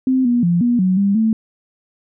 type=tone with pitch steps; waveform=sine; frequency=259.9 / 241.3 / 172.7 / 240.7 / 185.6 / 199.2 / 221.5 Hz; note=C4 / B3 / F3 / B3 / F#3 / G3 / A3; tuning=-11 / -40 / -19 / -44 / +6 / +28 / +12 cents; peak=-12 dBFS; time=0.07-1.33 s; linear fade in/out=2 ms; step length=180 ms; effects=none